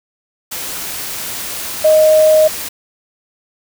sine tone in noise, 622.3 Hz, D#5, in tune, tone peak -6 dBFS, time 1.84-2.48 s, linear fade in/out 10 ms, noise white, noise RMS -24 dBFS, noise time 0.51-2.69 s, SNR +15 dB, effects none

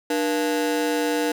35% pulse ring-modulated tone, 389.4 Hz, G4, 12 cents flat, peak -16 dBFS, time 0.1-1.32 s, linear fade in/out 5 ms, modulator 89.8 Hz, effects none

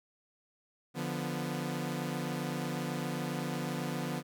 sawtooth chord, B diminished, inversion first, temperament equal, 146.83 / 174.61 / 246.9 Hz, D3 / F3 / B3, 0 / 0 / 0 cents, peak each -34 dBFS, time 0.94-4.23 s, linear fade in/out 50 ms, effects none

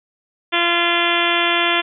harmonic tone, 343.8 Hz, F4, 27 cents flat, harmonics 1 / 2 / 3 / 4 / 5 / 6 / 7 / 8 / 9 / 10, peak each -24 / -24 / -24 / -24 / -24 / -24 / -24 / -24 / -24 / -24 dBFS, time 0.52-1.82 s, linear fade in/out 20 ms, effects none

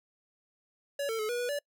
square tone with pitch steps, 566 / 449.2 / 429.8 / 483.2 / 487.9 / 577 Hz, C#5 / A4 / A4 / B4 / B4 / D5, +36 / +36 / -41 / -38 / -21 / -31 cents, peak -31 dBFS, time 0.99-1.59 s, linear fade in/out 5 ms, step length 100 ms, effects noise-tail reverb RT60 0.1 s tail -26 dB re dry

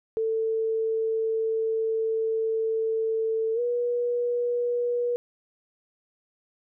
sine tone with pitch glide, 445.4 to 482.9 Hz, A4 to B4, +21 to -39 cents, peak -23 dBFS, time 0.17-5.16 s, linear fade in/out 0 ms, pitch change +140 cents, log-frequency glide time 3.54-3.6 s, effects none

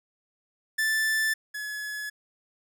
45% pulse tone pair in turn, 1760 / 1701 Hz, A6 / G#6, 0 / +41 cents, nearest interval minor second, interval 59 cents, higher first, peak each -23 / -32 dBFS, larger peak first, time 0.78-1.34 / 1.54-2.1 s, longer neither, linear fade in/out 10 ms, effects none

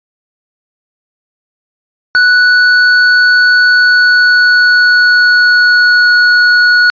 square tone with pitch glide, 1479 to 1461.2 Hz, F#6 to F#6, -1 to -22 cents, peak -5 dBFS, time 2.15-6.9 s, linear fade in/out 0 ms, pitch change -21 cents, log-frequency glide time 3.68-6.31 s, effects resampled to 11025 Hz

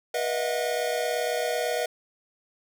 square tone cluster, 485 / 620 / 658 / 726 Hz, B4 / D#5 / E5 / F#5, -31 / -6 / -3 / -33 cents, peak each -30 / -31 / -34 / -33 dBFS, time 0.14-1.86 s, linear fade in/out 5 ms, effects none

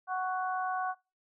harmonic tone, 371 Hz, F#4, 5 cents sharp, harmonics 2 / 3 / 4, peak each -32 / -35 / -38 dBFS, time 0.07-0.95 s, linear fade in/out 50 ms, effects noise-tail reverb RT60 0.3 s tail -25 dB re dry

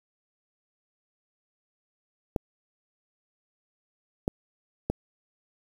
clicks, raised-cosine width 2 ms, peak -12 dBFS, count 3, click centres 2.362 / 4.279 / 4.9 s, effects 7-bit

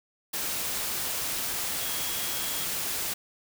sine tone in noise, 3293 Hz, G#7, 15 cents flat, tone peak -40 dBFS, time 1.8-2.65 s, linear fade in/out 10 ms, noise white, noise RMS -31 dBFS, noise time 0.33-3.14 s, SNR -12 dB, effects none

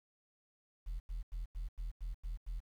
sine tone bursts, 41.15 Hz, E1, 2 cents flat, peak -35 dBFS, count 8, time 0.86-2.603 s, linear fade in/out 20 ms, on 140 ms, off 89 ms, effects tanh soft clip ceiling -36 dBFS + 11-bit

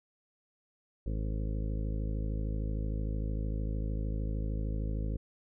harmonic tone, 53.2 Hz, G#1, 42 cents sharp, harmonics 1 / 2 / 3 / 4 / 5 / 6 / 8 / 9 / 10, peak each -32 / -38 / -42 / -44 / -46 / -48 / -50 / -51 / -52 dBFS, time 1.06-5.17 s, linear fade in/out 5 ms, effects none

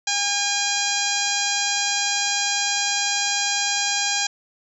harmonic tone, 811 Hz, G#5, 41 cents flat, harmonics 1 / 2 / 3 / 4 / 5 / 6 / 7 / 8 / 9, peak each -29 / -29 / -29 / -29 / -29 / -29 / -29 / -29 / -29 dBFS, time 0.07-4.27 s, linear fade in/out 5 ms, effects none

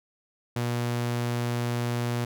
sawtooth tone, 120 Hz, B2, 49 cents flat, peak -22 dBFS, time 0.56-2.25 s, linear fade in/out 5 ms, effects none

